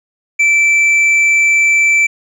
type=tone with hard clipping; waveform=sine; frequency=2328 Hz; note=D7; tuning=16 cents flat; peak=-9 dBFS; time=0.39-2.07 s; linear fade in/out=10 ms; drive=4 dB; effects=none